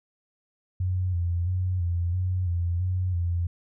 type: tone with vibrato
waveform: sine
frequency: 89.1 Hz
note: F2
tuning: 35 cents sharp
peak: -23 dBFS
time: 0.8-3.47 s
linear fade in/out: 5 ms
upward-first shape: square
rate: 1.5 Hz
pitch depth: 51 cents each way
effects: none